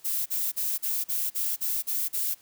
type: noise bursts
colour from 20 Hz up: violet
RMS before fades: -28 dBFS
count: 9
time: 0.04-2.348 s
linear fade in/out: 20 ms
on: 220 ms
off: 41 ms
effects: white hiss -58 dBFS RMS until 2.41 s